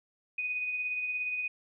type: tone with tremolo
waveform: sine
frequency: 2489 Hz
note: D#7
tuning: in tune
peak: -29 dBFS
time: 0.38-1.48 s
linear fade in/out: 5 ms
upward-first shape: sine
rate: 17 Hz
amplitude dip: 35%
effects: none